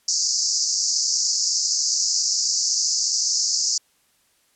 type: band-pass noise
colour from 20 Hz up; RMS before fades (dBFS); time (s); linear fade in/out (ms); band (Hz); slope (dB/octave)
pink; -22; 0.08-3.78; 5; 4700 to 7100; 96
effects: white hiss -63 dBFS RMS until 4.55 s + low-pass 12000 Hz 12 dB/octave